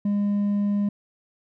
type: tone with hard clipping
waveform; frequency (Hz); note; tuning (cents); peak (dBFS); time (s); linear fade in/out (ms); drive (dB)
sine; 203.7; G#3; -33; -21; 0.05-0.89; 5; 2
effects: none